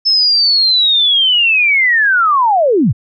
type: linear sweep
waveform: sine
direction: down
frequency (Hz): 5270 to 82.5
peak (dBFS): -8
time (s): 0.05-2.93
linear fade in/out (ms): 20
effects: none